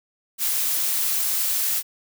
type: noise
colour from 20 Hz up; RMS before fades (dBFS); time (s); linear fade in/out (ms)
blue; -23; 0.38-1.83; 50
effects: none